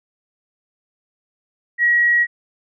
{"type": "tone", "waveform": "sine", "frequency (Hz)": 1908, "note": "A#6", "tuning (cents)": 40, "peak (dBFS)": -12, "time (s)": [1.78, 2.27], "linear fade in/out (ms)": 50, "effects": []}